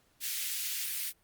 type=high-pass noise; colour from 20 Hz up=white; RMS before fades=-35 dBFS; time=0.2-1.13 s; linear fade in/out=50 ms; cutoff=1900 Hz; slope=24 dB/octave; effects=pink hiss -69 dBFS RMS until 1.23 s + Opus 48 kbps